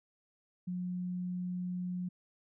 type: tone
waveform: sine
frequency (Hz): 180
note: F#3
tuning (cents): -47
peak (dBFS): -34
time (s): 0.67-2.09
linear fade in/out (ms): 10
effects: none